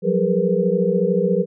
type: tone cluster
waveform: sine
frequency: 177.2 / 191 / 406.3 / 463.5 / 494.5 Hz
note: F3 / G3 / G#4 / A#4 / B4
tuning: +25 / -45 / -38 / -10 / +2 cents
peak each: -22 dBFS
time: 0.02-1.46 s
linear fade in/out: 50 ms
effects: none